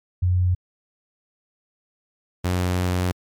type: tone pair in turn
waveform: sine / sawtooth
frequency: 90.4 / 90.4 Hz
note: F#2 / F#2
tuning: -40 / -40 cents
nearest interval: unison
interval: 0 cents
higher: neither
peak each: -16 dBFS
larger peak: neither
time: 0.22-0.55 / 2.44-3.12 s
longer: second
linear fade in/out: 10 ms
effects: MP3 96 kbps